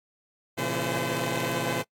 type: tone cluster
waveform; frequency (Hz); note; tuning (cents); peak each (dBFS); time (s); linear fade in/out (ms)
10% pulse; 116.8 / 136.7 / 167.7 / 512; A#2 / C#3 / E3 / C5; +4 / -24 / +30 / -38; -24; 0.57-1.83; 20
effects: noise-tail reverb RT60 0.1 s tail -24 dB re dry + AAC 64 kbps